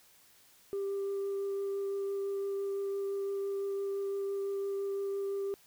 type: tone with vibrato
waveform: sine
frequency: 395.7 Hz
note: G4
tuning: 16 cents sharp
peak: -30 dBFS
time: 0.73-5.54 s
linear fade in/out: 0 ms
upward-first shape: triangle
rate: 5.9 Hz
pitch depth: 9 cents each way
effects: tanh soft clip ceiling -30 dBFS + white hiss -62 dBFS RMS until 5.66 s